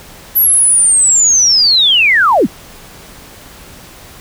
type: linear sweep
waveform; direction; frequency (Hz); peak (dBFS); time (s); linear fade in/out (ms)
sine; down; 11840 to 130; -6; 0.35-2.47; 20
effects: pink hiss -36 dBFS RMS until 4.2 s